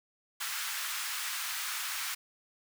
pink high-pass noise, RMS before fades -36 dBFS, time 0.4-2.15 s, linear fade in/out 10 ms, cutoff 1200 Hz, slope 24 dB/octave, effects none

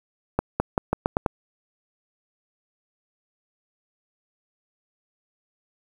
accelerating click train, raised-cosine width 1 ms, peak -6 dBFS, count 7, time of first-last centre 0.39-1.262 s, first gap 210 ms, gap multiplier 0.85, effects 7-bit

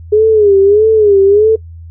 sine tone with vibrato, 415.3 Hz, G#4, in tune, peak -4 dBFS, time 0.12-1.56 s, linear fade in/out 10 ms, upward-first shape sine, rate 1.6 Hz, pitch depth 110 cents each way, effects noise-tail reverb RT60 0.1 s tail -21 dB re dry + added 83 Hz sine -28 dBFS peak until 1.9 s

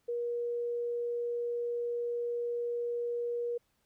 sine tone, 476.7 Hz, A#4, 39 cents sharp, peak -31 dBFS, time 0.08-3.58 s, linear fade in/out 10 ms, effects pink hiss -75 dBFS RMS until 3.85 s

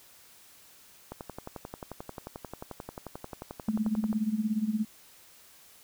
click train, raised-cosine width 1 ms, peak -24 dBFS, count 35, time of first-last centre 1.12-4.129 s, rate 11.3 Hz
sine tone with tremolo, 215.7 Hz, A3, 34 cents flat, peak -23 dBFS, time 3.68-4.85 s, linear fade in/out 5 ms, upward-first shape sine, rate 17 Hz, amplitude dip 80%
effects white hiss -56 dBFS RMS until 5.83 s

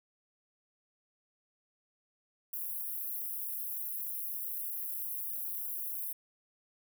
white high-pass noise, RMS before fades -38 dBFS, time 2.53-6.13 s, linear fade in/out 5 ms, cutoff 11000 Hz, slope 48 dB/octave, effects none

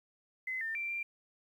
sine tone with pitch steps, 2042 / 1802 / 2353 / 2372 Hz, C7 / A6 / D7 / D7, -43 / +41 / +3 / +17 cents, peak -34 dBFS, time 0.47-1.03 s, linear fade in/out 5 ms, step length 140 ms, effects 11-bit

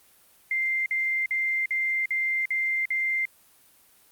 sine tone bursts, 2093 Hz, C7, in tune, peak -23 dBFS, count 7, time 0.51-3.254 s, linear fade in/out 2 ms, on 350 ms, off 49 ms, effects white hiss -58 dBFS RMS until 4.11 s + Opus 32 kbps

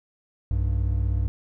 triangle tone pair together, 61.95 / 98 Hz, B1 / G2, +6 / 0 cents, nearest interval minor sixth, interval 794 cents, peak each -21 / -23 dBFS, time 0.51-1.28 s, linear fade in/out 0 ms, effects none

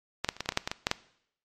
clicks, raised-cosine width 0.2 ms, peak -10 / -8 / -27 / -14 / -20 / -8 / -18 / -6 / -12 / -13 / -7 / -7 dBFS, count 12, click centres 0.246 / 0.289 / 0.366 / 0.406 / 0.459 / 0.49 / 0.522 / 0.574 / 0.675 / 0.715 / 0.869 / 0.914 s, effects noise-tail reverb RT60 0.7 s tail -19 dB re dry + MP3 64 kbps

